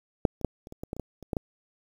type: clicks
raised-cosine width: 2 ms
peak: -6 / -30 / -10 / -30 / -28 / -22 / -19 / -28 / -18 / -30 / -15 / -14 dBFS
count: 12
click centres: 0.252 / 0.413 / 0.447 / 0.671 / 0.724 / 0.835 / 0.931 / 0.966 / 0.997 / 1.227 / 1.332 / 1.368 s
effects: 8-bit

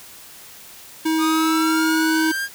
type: tone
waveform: square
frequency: 318.9 Hz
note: D#4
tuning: 43 cents sharp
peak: -18 dBFS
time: 1.05-2.32 s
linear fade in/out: 10 ms
type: exponential sweep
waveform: 45% pulse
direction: up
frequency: 1222 to 1627 Hz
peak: -22 dBFS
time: 1.18-2.49 s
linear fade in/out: 50 ms
effects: white hiss -42 dBFS RMS until 2.54 s

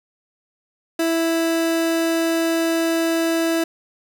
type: tone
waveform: 30% pulse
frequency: 329.6 Hz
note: E4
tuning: in tune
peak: -15 dBFS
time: 0.99-3.64 s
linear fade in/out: 5 ms
effects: none

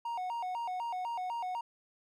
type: tone with vibrato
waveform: triangle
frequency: 829 Hz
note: G#5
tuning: 3 cents flat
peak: -32 dBFS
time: 0.05-1.61 s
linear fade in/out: 5 ms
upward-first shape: square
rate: 4 Hz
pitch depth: 210 cents each way
effects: none

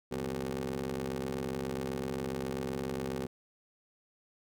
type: ring-modulated tone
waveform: 20% pulse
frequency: 67.5 Hz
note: C#2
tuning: 45 cents flat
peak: -26 dBFS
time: 0.11-3.27 s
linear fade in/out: 10 ms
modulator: 313 Hz
effects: none

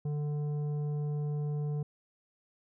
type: tone with tanh clipping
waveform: triangle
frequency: 147.8 Hz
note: D3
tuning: 11 cents sharp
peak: -32 dBFS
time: 0.05-1.83 s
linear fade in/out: 5 ms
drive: 13 dB
effects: none

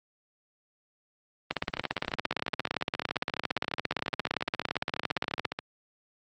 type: two click trains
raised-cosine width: 0.3 ms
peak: -16 / -11 dBFS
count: 56 / 70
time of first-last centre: 1.77-5.589 / 1.51-5.453 s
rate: 14.4 / 17.5 Hz
effects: high-pass 100 Hz 12 dB/octave + Opus 24 kbps

